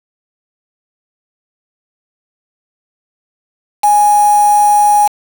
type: tone with quantisation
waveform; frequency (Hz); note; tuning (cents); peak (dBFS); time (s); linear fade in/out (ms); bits
sine; 830.6; G#5; 0; -6; 3.83-5.08; 10; 3
effects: none